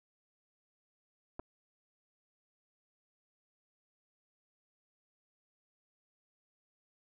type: clicks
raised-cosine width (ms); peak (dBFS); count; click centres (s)
1; -29; 2; 1.394 / 1.397
effects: none